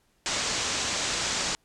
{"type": "low-pass noise", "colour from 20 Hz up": "white", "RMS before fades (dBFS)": -29, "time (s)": [0.26, 1.55], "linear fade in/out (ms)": 0, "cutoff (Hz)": 7700, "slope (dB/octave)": 48, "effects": ["pink hiss -68 dBFS RMS until 1.64 s", "low-pass 12000 Hz 12 dB/octave"]}